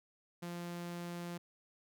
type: tone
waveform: sawtooth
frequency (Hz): 173.4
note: F3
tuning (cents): -12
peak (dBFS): -37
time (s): 0.42-1.38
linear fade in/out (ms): 10
effects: none